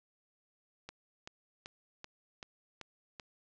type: click train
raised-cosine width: 0.2 ms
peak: -27 dBFS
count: 7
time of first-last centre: 0.89-3.198 s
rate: 2.6 Hz
effects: resampled to 16000 Hz + 9-bit